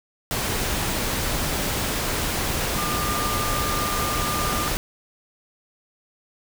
sine tone in noise, 1200 Hz, D6, 37 cents sharp, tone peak -27 dBFS, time 2.78-4.68 s, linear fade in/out 0 ms, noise pink, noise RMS -25 dBFS, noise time 0.31-4.77 s, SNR -5 dB, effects none

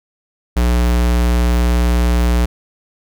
square tone, 59.9 Hz, A#1, 48 cents sharp, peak -12 dBFS, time 0.56-2.46 s, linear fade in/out 10 ms, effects none

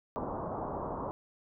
white low-pass noise, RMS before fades -37 dBFS, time 0.16-1.11 s, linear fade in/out 0 ms, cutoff 1100 Hz, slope 48 dB/octave, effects none

